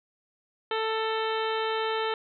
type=harmonic tone with a mistuned harmonic; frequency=442.5 Hz; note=A4; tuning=10 cents sharp; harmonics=1 / 2 / 3 / 4 / 5 / 6 / 7 / 8 / 9; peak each=-29 / -32 / -34 / -37 / -41 / -42 / -38 / -42 / -44 dBFS; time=0.71-2.14 s; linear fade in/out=2 ms; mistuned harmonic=8; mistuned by=+54 cents; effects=none